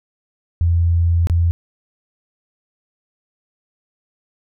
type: tone with dropouts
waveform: sine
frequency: 84.9 Hz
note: F2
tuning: 48 cents flat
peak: -12 dBFS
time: 0.61-1.51 s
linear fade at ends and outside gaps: 0 ms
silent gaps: 1.271-1.298 s
effects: none